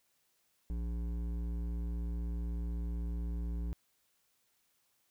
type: tone with hard clipping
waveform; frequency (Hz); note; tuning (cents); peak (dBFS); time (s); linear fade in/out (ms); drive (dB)
sine; 58; A#1; -8; -36; 0.7-3.73; 0; 11
effects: white hiss -75 dBFS RMS until 5.1 s